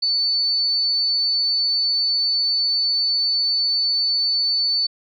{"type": "tone", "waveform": "sine", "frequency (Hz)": 4496, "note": "C#8", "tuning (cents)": 24, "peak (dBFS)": -17, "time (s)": [0.02, 4.87], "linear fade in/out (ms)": 10, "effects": []}